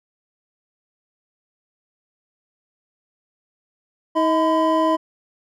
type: tone cluster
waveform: triangle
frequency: 318.9 / 637 / 1010 Hz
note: D#4 / D#5 / B5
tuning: +43 / +41 / +39 cents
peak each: -18 dBFS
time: 4.15-4.97 s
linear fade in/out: 20 ms
effects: none